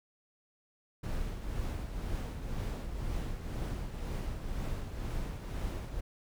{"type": "noise with tremolo", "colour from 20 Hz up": "brown", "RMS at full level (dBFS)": -34, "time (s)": [1.03, 6.01], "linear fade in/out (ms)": 10, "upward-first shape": "triangle", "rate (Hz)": 2, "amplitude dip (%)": 55, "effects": []}